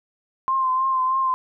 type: tone with vibrato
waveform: sine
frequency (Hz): 1046.5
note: C6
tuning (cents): 0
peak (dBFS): -18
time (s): 0.48-1.34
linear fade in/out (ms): 0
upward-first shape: triangle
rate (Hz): 3.2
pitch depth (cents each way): 38
effects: none